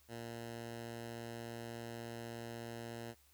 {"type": "tone", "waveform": "10% pulse", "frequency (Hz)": 116.54, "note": "A#2", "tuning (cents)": 0, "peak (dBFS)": -36, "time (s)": [0.08, 3.15], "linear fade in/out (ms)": 50, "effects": ["added 70 Hz sine -70 dBFS peak until 3.33 s", "white hiss -69 dBFS RMS until 3.33 s"]}